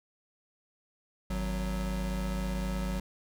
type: tone pair together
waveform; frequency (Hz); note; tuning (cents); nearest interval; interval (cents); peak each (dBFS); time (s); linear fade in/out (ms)
square; 51.88 / 185; G#1 / F#3; -1 / 0; octave + minor seventh; 2201; -33 / -35; 1.3-3; 5
effects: none